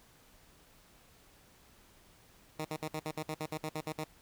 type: tone bursts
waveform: 10% pulse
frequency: 155.56 Hz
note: D#3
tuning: in tune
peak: -27 dBFS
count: 13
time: 2.59-4.041 s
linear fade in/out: 5 ms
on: 59 ms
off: 57 ms
effects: pink hiss -62 dBFS RMS until 4.21 s